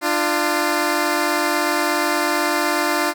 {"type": "tone pair together", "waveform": "10% pulse", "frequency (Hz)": [298.2, 346.4], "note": ["D4", "F4"], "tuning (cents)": [27, -14], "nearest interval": "minor third", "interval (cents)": 259, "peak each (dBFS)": -12, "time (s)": [0.01, 3.14], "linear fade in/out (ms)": 50, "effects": []}